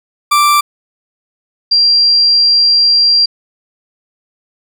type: tone pair in turn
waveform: 40% pulse / sine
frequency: 1174 / 4746 Hz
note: D6 / D8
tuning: -1 / +17 cents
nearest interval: 2 octaves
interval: 2418 cents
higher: second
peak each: -6 dBFS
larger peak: neither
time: 0.31-0.61 / 1.71-3.26 s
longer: second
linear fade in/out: 10 ms
effects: none